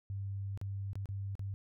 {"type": "tone with dropouts", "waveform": "sine", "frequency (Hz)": 98.6, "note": "G2", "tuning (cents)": 11, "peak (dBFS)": -36, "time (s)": [0.1, 1.54], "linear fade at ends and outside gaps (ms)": 0, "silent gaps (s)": [[0.575, 0.614], [0.932, 0.955], [1.057, 1.089], [1.353, 1.394]], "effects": []}